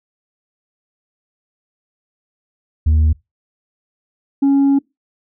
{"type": "tone pair in turn", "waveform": "sine", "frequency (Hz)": [77.78, 277.2], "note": ["D#2", "C#4"], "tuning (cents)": [0, 0], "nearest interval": "octave + minor seventh", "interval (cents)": 2200, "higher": "second", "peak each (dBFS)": -7, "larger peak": "neither", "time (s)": [[2.86, 3.13], [4.42, 4.79]], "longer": "second", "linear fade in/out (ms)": 10, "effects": ["noise-tail reverb RT60 0.2 s tail -24 dB re dry", "tanh soft clip ceiling -9 dBFS"]}